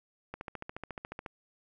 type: click train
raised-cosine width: 0.5 ms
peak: -24 dBFS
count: 14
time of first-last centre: 0.34-1.262 s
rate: 14.1 Hz
effects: none